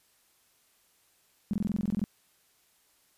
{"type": "tone bursts", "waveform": "sine", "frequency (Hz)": 205.6, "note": "G#3", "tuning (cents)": -17, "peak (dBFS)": -25, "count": 12, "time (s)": [1.51, 2.04], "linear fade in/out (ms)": 0, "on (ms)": 24, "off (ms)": 22, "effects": ["white hiss -67 dBFS RMS until 3.17 s", "resampled to 32000 Hz"]}